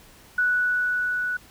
sine tone with level ramp, 1477 Hz, F#6, 3 cents flat, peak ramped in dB -18 to -24 dBFS, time 0.38-1.37 s, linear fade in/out 5 ms, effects pink hiss -51 dBFS RMS until 1.5 s

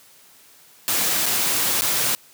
white noise with dropouts, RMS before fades -21 dBFS, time 0.88-2.15 s, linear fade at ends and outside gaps 0 ms, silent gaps 1.258-1.263 / 1.81-1.82 s, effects white hiss -51 dBFS RMS until 2.33 s + high-pass 100 Hz 12 dB/octave

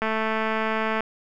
click train, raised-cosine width 0.5 ms, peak -11 dBFS, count 218, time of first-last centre 0.02-1.006 s, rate 220 Hz, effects none

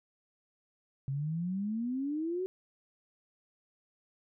sine exponential sweep, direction up, 132.9 to 381.6 Hz, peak -31 dBFS, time 1.08-2.46 s, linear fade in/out 0 ms, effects none

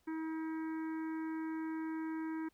harmonic tone, 319.4 Hz, D#4, 45 cents sharp, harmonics 1 / 3 / 4 / 5 / 6 / 7, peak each -37 / -49 / -57 / -53 / -58 / -60 dBFS, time 0.07-2.49 s, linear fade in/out 10 ms, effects pink hiss -75 dBFS RMS until 2.53 s

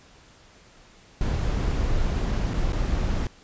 brown noise with dropouts, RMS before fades -24 dBFS, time 1.21-3.27 s, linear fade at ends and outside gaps 2 ms, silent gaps 2.536-2.54 / 2.723-2.73 s, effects pink hiss -53 dBFS RMS until 3.43 s + resampled to 16000 Hz

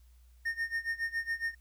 triangle tone with tremolo, 1832 Hz, A#6, 31 cents flat, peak -27 dBFS, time 0.45-1.55 s, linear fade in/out 10 ms, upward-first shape sine, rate 7.2 Hz, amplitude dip 90%, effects added 60 Hz sine -56 dBFS peak until 1.6 s + white hiss -72 dBFS RMS until 1.6 s

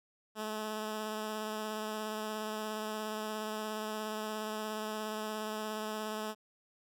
10% pulse tone with vibrato, 215.3 Hz, A3, 37 cents flat, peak -28 dBFS, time 0.35-6.35 s, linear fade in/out 50 ms, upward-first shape triangle, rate 17 Hz, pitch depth 18 cents each way, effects none

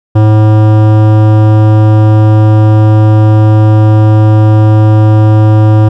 sine tone with hard clipping, 107.7 Hz, A2, 37 cents flat, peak -4 dBFS, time 0.15-5.89 s, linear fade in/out 10 ms, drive 16 dB, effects none

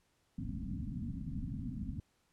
white low-pass noise, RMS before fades -40 dBFS, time 0.38-2 s, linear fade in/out 2 ms, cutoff 270 Hz, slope 96 dB/octave, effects pink hiss -75 dBFS RMS until 2.32 s + low-pass 11000 Hz 12 dB/octave

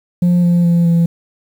sine tone with pitch steps, 176.2 / 173.67 / 171.18 / 168.73 Hz, F3 / F3 / F3 / E3, +16 / -9 / -34 / +41 cents, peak -6 dBFS, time 0.22-1.06 s, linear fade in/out 5 ms, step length 210 ms, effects tanh soft clip ceiling -8 dBFS + 7-bit

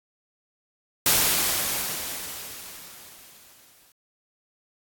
white noise with exponential decay, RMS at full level -18 dBFS, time 1.06-3.92 s, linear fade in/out 2 ms, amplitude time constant 620 ms, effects AAC 64 kbps

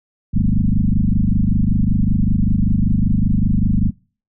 sine tone with frequency modulation, 105.7 Hz, G#2, 31 cents sharp, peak -12 dBFS, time 0.33-3.91 s, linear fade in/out 20 ms, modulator 25.2 Hz, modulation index 4.9, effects noise-tail reverb RT60 0.4 s tail -25 dB re dry

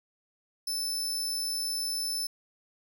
sawtooth tone, 5274 Hz, E8, in tune, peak -27 dBFS, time 0.67-2.27 s, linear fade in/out 5 ms, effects none

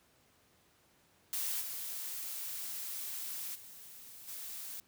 blue noise with level steps, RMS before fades -36 / -41 / -52 / -44 dBFS, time 1.33-4.8 s, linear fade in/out 0 ms, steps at 1.6 / 3.54 / 4.27 s, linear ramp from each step 20 ms, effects pink hiss -68 dBFS RMS until 4.87 s + high-pass 80 Hz 12 dB/octave

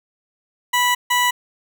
20% pulse tone bursts at uneven times, 983 Hz, B5, 8 cents flat, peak -10 dBFS, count 2, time 0.73-0.95 / 1.1-1.31 s, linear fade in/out 10 ms, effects none

